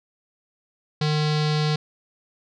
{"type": "tone with low-pass filter", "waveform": "square", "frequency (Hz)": 151.8, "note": "D#3", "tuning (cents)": -42, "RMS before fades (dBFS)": -22, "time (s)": [1.01, 1.76], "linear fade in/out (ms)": 5, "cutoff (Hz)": 4400, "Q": 3.7, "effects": []}